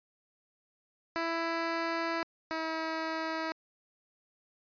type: tone pair in turn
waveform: 10% pulse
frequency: 331.6 / 321.4 Hz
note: E4 / E4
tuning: +10 / -44 cents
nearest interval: minor second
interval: 54 cents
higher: first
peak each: -22 / -24 dBFS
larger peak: first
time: 1.16-2.23 / 2.51-3.52 s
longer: first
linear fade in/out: 0 ms
effects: resampled to 11025 Hz